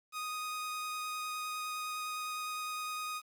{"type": "tone with vibrato", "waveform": "sawtooth", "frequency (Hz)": 1244.5, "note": "D#6", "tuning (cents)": 0, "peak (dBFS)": -33, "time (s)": [0.12, 3.22], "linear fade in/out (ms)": 50, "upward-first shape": "sine", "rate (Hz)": 9.8, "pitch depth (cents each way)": 8, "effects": ["10-bit"]}